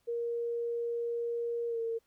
sine tone with pitch glide, 470 to 457.1 Hz, A#4 to A#4, +14 to -34 cents, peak -31 dBFS, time 0.07-1.99 s, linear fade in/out 20 ms, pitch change -48 cents, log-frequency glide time 1.68-1.79 s, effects pink hiss -74 dBFS RMS until 2.06 s

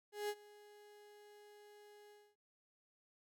35% pulse tone with ADSR envelope, 415.3 Hz, G#4, in tune, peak -35 dBFS, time 0.12-2.36 s, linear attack 170 ms, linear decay 55 ms, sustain -22 dB, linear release 260 ms, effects none

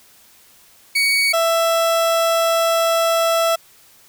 30% pulse tone pair in turn, 2242 / 663.3 Hz, C#7 / E5, +19 / +11 cents, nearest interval octave + major sixth, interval 2108 cents, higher first, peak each -12 dBFS, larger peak neither, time 0.95-1.33 / 1.33-3.56 s, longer second, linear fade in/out 10 ms, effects white hiss -50 dBFS RMS until 4.08 s

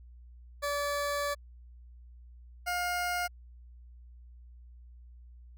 20% pulse tone pair in turn, 576 / 710.8 Hz, D5 / F5, -34 / +30 cents, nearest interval major third, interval 364 cents, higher second, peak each -25 dBFS, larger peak neither, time 0.62-1.35 / 2.66-3.28 s, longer first, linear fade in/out 20 ms, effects added 60 Hz sine -49 dBFS peak until 5.57 s

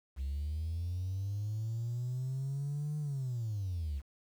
triangle linear two-way sweep, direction up then down, 65.3 to 151.8 to 65.3 Hz, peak -30 dBFS, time 0.16-4.02 s, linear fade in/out 50 ms, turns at 2.98 s, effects tanh soft clip ceiling -30 dBFS + 10-bit

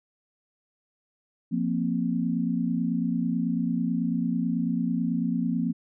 sine chord, F suspended fourth, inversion none, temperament just, 174.61 / 232.8 / 261.9 Hz, F3 / Bb3 / C4, 0 / -2 / +2 cents, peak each -28 / -27 / -29 dBFS, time 1.51-5.73 s, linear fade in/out 20 ms, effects none

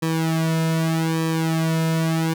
sawtooth tone with flanger, 162.1 Hz, E3, 29 cents flat, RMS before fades -21 dBFS, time 0.02-2.34 s, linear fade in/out 10 ms, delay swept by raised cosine 1.4 to 2.6 ms, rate 0.82 Hz, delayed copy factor -0.95, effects none

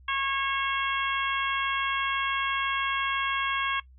harmonic tone, 546 Hz, C#5, 26 cents flat, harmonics 2 / 3 / 4 / 5 / 6, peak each -30 / -32 / -33 / -34 / -35 dBFS, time 0.08-3.8 s, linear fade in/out 5 ms, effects noise-tail reverb RT60 0.1 s tail -18 dB re dry + added 64 Hz sine -50 dBFS peak until 3.98 s

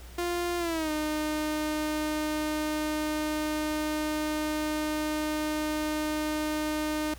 sawtooth tone with pitch glide, 349.2 to 305.8 Hz, F4 to D#4, 0 to -30 cents, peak -24 dBFS, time 0.18-7.14 s, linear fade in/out 5 ms, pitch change -230 cents, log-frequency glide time 0.58-0.91 s, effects added 60 Hz sine -44 dBFS peak until 7.18 s + pink hiss -51 dBFS RMS until 7.18 s

